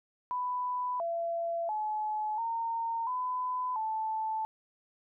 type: tone with pitch steps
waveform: sine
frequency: 994 / 676 / 855 / 917 / 1005 / 877 Hz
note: B5 / E5 / A5 / A#5 / B5 / A5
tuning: +11 / +43 / -50 / -29 / +30 / -6 cents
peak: -30 dBFS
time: 0.31-4.45 s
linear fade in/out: 0 ms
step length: 690 ms
effects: none